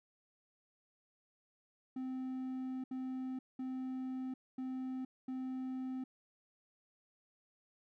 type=tone bursts at uneven times; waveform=triangle; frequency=259 Hz; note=C4; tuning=17 cents flat; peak=-36 dBFS; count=5; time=1.96-2.84 / 2.91-3.39 / 3.59-4.34 / 4.58-5.05 / 5.28-6.04 s; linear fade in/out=5 ms; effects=none